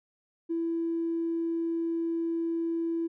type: tone with tanh clipping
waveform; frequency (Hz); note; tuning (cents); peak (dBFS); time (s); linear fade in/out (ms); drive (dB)
triangle; 332.6; E4; +16; -27; 0.49-3.08; 20; 4
effects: none